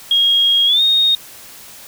sine tone with pitch glide, 3270 to 3713 Hz, G#7 to A#7, -28 to -8 cents, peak -10 dBFS, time 0.11-1.15 s, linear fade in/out 2 ms, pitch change +220 cents, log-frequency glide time 0.66-0.82 s, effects white hiss -38 dBFS RMS until 1.87 s

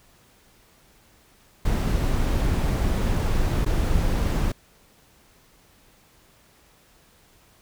brown noise with dropouts, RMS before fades -22 dBFS, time 1.65-4.52 s, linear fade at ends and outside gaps 5 ms, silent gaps 3.649-3.661 s, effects pink hiss -57 dBFS RMS until 7.61 s

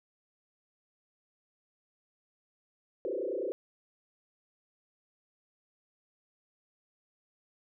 sine tone with frequency modulation, 443 Hz, A4, 12 cents sharp, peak -31 dBFS, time 3.05-3.52 s, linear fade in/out 0 ms, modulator 29.8 Hz, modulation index 3.3, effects none

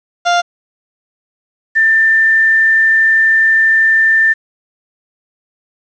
30% pulse / sine tone pair in turn, 698.5 / 1786.2 Hz, F5 / A6, 0 / +26 cents, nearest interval octave + major third, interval 1626 cents, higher second, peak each -7 dBFS, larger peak neither, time 0.25-0.42 / 1.75-4.34 s, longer second, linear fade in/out 20 ms, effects resampled to 16000 Hz + 7-bit

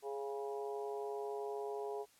harmonic tone with a mistuned harmonic, 138.8 Hz, C#3, 3 cents sharp, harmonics 3 / 4 / 5 / 6 / 7, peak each -40 / -52 / -47 / -49 / -51 dBFS, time 0.02-2.06 s, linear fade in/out 50 ms, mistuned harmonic 6, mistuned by -23 cents, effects white hiss -67 dBFS RMS until 2.19 s + low-pass 12000 Hz 12 dB/octave

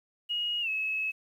sine tone with pitch glide, 2881 to 2582 Hz, F#7 to E7, -47 to -37 cents, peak -28 dBFS, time 0.29-1.12 s, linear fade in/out 20 ms, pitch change -190 cents, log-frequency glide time 0.61-0.69 s, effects 10-bit

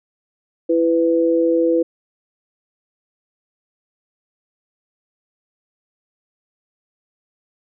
sine tone pair together, 332.9 / 498.8 Hz, E4 / B4, +17 / +17 cents, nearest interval perfect fifth, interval 700 cents, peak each -16 dBFS, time 0.69-1.83 s, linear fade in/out 10 ms, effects none

